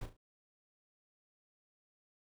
brown noise with echo, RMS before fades -41 dBFS, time 0.01-0.06 s, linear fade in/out 5 ms, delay 36 ms, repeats 3, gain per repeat -9 dB, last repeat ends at 0.168 s, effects none

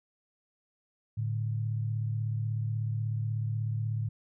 sine tone pair together, 110 / 146.37 Hz, A2 / D3, 0 / -5 cents, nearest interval perfect fourth, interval 495 cents, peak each -29 / -37 dBFS, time 1.17-4.09 s, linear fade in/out 10 ms, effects none

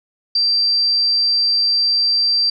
sine tone, 4699 Hz, D8, in tune, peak -13 dBFS, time 0.35-2.5 s, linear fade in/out 5 ms, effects none

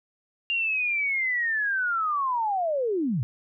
sine linear sweep, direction down, 2801 to 102.8 Hz, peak -23 dBFS, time 0.5-3.23 s, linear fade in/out 0 ms, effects none

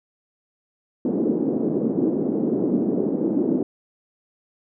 white band-pass noise, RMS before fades -22 dBFS, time 1.05-3.63 s, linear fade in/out 2 ms, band 210 to 360 Hz, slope 24 dB/octave, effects none

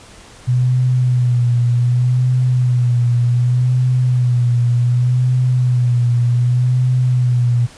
sine tone with vibrato, 123.47 Hz, B2, in tune, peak -11 dBFS, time 0.47-7.67 s, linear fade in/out 20 ms, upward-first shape sine, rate 0.66 Hz, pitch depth 44 cents each way, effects pink hiss -41 dBFS RMS until 7.77 s + resampled to 22050 Hz

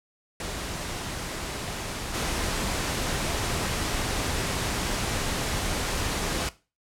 pink noise with level steps, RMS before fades -33 / -28 dBFS, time 0.4-6.49 s, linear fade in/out 2 ms, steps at 2.13 s, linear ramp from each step 20 ms, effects noise-tail reverb RT60 0.3 s tail -17 dB re dry + low-pass 10000 Hz 12 dB/octave

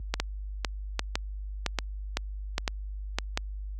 two click trains, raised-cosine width 0.2 ms, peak -9 / -9 dBFS, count 5 / 7, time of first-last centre 0.2-3.375 / 0.14-3.186 s, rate 1.26 / 1.97 Hz, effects added 50 Hz sine -25 dBFS peak until 3.79 s + high-pass 80 Hz 12 dB/octave

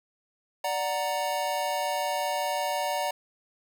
square chord, D augmented, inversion none, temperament equal, 587.3 / 740 / 932.3 Hz, D5 / F#5 / A#5, 0 / 0 / 0 cents, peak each -32 dBFS, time 0.64-3.11 s, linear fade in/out 5 ms, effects none

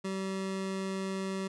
25% pulse tone, 191.9 Hz, G3, 37 cents flat, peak -29 dBFS, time 0.04-1.48 s, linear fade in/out 10 ms, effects resampled to 22050 Hz

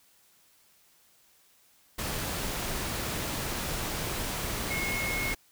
sine tone in noise, 2170 Hz, C#7, 37 cents flat, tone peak -31 dBFS, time 4.7-5.34 s, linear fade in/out 10 ms, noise pink, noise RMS -33 dBFS, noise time 1.98-5.35 s, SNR -1 dB, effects white hiss -63 dBFS RMS until 5.51 s

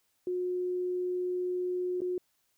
sine tone with dropouts, 361.5 Hz, F#4, 40 cents flat, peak -29 dBFS, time 0.27-2.18 s, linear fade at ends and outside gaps 2 ms, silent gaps 2.006-2.017 s, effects white hiss -74 dBFS RMS until 2.57 s

